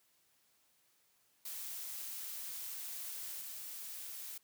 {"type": "noise with level steps", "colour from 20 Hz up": "blue", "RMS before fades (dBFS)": [-44, -46], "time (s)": [1.45, 4.38], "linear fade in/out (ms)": 5, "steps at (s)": 3.41, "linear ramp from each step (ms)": 2, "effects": ["white hiss -73 dBFS RMS until 4.43 s", "high-pass 60 Hz 12 dB/octave"]}